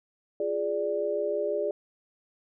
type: chord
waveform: sine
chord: D diminished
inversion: first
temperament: equal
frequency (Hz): 349.2 / 415.3 / 587.3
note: F4 / Ab4 / D5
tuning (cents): 0 / 0 / 0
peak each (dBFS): -35 / -29 / -29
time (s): 0.4-1.71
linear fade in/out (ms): 2
effects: none